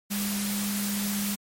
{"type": "tone in noise", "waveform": "sine", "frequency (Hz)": 202.6, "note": "G#3", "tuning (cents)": -43, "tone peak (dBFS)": -28, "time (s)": [0.1, 1.36], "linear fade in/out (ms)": 20, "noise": "white", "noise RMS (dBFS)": -32, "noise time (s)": [0.1, 1.36], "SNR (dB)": 1, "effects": ["MP3 64 kbps"]}